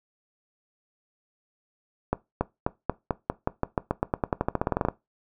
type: accelerating click train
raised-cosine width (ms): 1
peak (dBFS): -9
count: 24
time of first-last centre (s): 2.13-4.886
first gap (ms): 280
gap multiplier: 0.91
effects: noise-tail reverb RT60 0.2 s tail -19 dB re dry